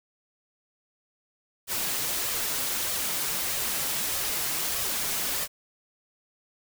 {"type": "noise with flanger", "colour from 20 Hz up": "white", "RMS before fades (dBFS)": -29, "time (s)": [1.67, 5.48], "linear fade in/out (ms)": 50, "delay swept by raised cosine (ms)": [1.6, 7.4], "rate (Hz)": 1.6, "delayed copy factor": 0.5, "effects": []}